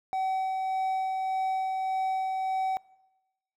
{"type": "tone with tremolo", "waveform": "triangle", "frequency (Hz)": 760, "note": "F#5", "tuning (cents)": 46, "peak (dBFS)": -24, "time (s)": [0.13, 2.77], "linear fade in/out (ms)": 0, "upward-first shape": "sine", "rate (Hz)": 1.7, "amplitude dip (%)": 25, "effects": ["noise-tail reverb RT60 1.0 s tail -23 dB re dry"]}